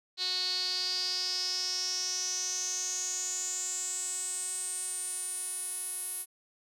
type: tone with band-pass filter sweep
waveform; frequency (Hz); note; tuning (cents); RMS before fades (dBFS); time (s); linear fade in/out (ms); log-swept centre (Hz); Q
sawtooth; 367.4; F#4; -12; -34; 0.17-6.26; 50; 4200 to 11000; 9.6
effects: none